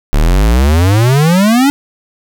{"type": "exponential sweep", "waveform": "square", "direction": "up", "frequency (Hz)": [34.65, 290.7], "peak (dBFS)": -7, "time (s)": [0.13, 1.7], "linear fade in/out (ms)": 0, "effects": []}